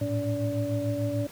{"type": "tone cluster", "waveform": "sine", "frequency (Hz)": [107.2, 114, 285.9, 577], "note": ["A2", "A#2", "D4", "D5"], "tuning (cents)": [-45, -38, -46, -31], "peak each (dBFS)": -31, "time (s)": [0.01, 1.27], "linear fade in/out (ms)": 5, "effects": ["pink hiss -47 dBFS RMS until 1.31 s", "high-pass 60 Hz 12 dB/octave"]}